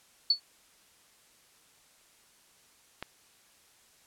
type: tone with exponential decay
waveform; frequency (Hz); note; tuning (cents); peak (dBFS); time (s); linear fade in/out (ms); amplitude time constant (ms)
sine; 4435; C#8; 0; -17; 0.3-0.4; 5; 21
type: click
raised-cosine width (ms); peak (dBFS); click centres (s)
0.3; -20; 3.026
effects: white hiss -62 dBFS RMS until 4.06 s + low-pass 11000 Hz 12 dB/octave